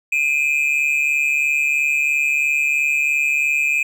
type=tone pair together; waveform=triangle; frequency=2408 / 2551 Hz; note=D7 / D#7; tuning=+43 / +43 cents; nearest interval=minor second; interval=100 cents; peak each=-17 dBFS; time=0.12-3.83 s; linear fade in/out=5 ms; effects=none